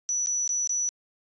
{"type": "tone with dropouts", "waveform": "sine", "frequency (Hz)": 5920, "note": "F#8", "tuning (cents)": 0, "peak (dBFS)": -24, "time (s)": [0.09, 0.89], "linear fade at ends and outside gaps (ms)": 0, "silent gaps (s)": [[0.261, 0.271], [0.477, 0.492], [0.673, 0.694]], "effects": ["resampled to 16000 Hz"]}